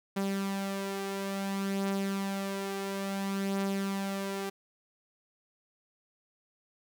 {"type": "beating tone pair", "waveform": "sawtooth", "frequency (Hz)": [196, 196.58], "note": ["G3", "G3"], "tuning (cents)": [0, 5], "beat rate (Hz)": 0.58, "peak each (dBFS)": [-28, -34], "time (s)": [0.16, 4.5], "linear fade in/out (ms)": 10, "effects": []}